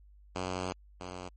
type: tone pair in turn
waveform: 5% pulse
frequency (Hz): 91.8 / 90.8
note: F#2 / F#2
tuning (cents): -13 / -32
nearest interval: unison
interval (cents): 19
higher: first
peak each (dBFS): -22 / -29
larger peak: first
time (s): 0.35-0.73 / 1-1.29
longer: first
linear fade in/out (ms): 10
effects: added 50 Hz sine -54 dBFS peak until 1.36 s + MP3 32 kbps